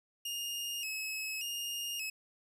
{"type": "tone with vibrato", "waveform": "sawtooth", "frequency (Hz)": 2702, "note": "E7", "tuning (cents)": 42, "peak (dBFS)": -33, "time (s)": [0.25, 2.1], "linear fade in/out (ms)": 5, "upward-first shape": "square", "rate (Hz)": 0.86, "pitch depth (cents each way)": 83, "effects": []}